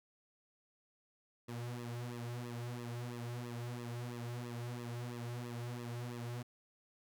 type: tone with flanger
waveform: sawtooth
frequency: 120.2 Hz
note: B2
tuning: 46 cents flat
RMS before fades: -43 dBFS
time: 1.48-6.43 s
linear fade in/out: 10 ms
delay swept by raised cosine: 1.3 to 4.1 ms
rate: 3 Hz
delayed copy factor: -0.9
effects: none